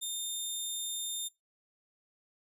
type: tone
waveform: 15% pulse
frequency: 3630 Hz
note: A#7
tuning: 47 cents flat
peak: -27 dBFS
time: 0.01-1.29 s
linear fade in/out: 20 ms
effects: noise-tail reverb RT60 0.2 s tail -23 dB re dry + resampled to 32000 Hz